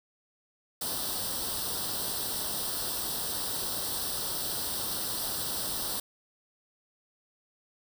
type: noise with comb filter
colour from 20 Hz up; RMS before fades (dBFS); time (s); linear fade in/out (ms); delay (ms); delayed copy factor
white; -33; 0.81-6; 5; 0.22; +0.8
effects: none